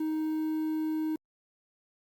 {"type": "tone with quantisation", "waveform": "triangle", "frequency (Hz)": 312.3, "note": "D#4", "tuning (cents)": 7, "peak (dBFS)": -26, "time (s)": [0, 1.16], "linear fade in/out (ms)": 5, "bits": 9, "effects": ["Opus 48 kbps"]}